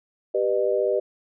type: chord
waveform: sine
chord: G augmented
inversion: none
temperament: equal with one note detuned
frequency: 392 / 493.9 / 608.7 Hz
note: G4 / B4 / D#5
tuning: 0 / 0 / -38 cents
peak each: -24 dBFS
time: 0.34-1 s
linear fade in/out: 10 ms
effects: none